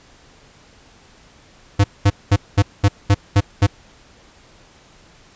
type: tone bursts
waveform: square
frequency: 100.5 Hz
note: G2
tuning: 44 cents sharp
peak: -10 dBFS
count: 8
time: 1.79-3.668 s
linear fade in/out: 10 ms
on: 51 ms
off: 210 ms
effects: pink hiss -49 dBFS RMS until 5.35 s + resampled to 16000 Hz

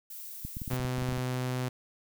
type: noise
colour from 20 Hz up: violet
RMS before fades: -43 dBFS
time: 0.1-0.77 s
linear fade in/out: 5 ms
type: clicks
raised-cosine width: 5 ms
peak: -25 dBFS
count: 12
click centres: 0.45 / 0.569 / 0.618 / 0.678 / 0.734 / 0.8 / 0.85 / 0.983 / 1.023 / 1.089 / 1.125 / 1.178 s
type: tone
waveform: sawtooth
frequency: 126.9 Hz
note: B2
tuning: 47 cents sharp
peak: -26 dBFS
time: 0.7-1.69 s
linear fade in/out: 10 ms
effects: none

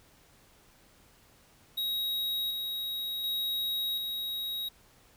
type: tone with tremolo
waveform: square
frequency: 3805 Hz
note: A#7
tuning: 35 cents sharp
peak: -30 dBFS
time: 1.77-4.69 s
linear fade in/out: 10 ms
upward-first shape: square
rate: 0.68 Hz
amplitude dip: 30%
effects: pink hiss -61 dBFS RMS until 5.16 s

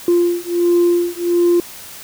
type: beating tone pair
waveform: sine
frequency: 347.1 / 348.5 Hz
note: F4 / F4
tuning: -11 / -4 cents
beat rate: 1.4 Hz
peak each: -14 dBFS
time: 0.08-1.6 s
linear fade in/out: 2 ms
effects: tanh soft clip ceiling -7 dBFS + white hiss -35 dBFS RMS until 2.03 s

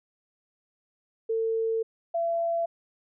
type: tone pair in turn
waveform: sine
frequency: 450 / 674.2 Hz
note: A4 / E5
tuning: +39 / +39 cents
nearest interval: perfect fifth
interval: 700 cents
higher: second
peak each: -24 dBFS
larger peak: neither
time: 1.29-1.83 / 2.14-2.66 s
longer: first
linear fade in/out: 10 ms
effects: none

